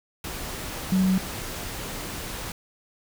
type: tone in noise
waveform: sine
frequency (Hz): 187.7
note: F#3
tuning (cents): +25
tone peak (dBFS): -18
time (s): 0.92-1.18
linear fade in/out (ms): 2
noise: pink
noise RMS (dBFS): -34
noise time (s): 0.24-2.52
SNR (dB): +13
effects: none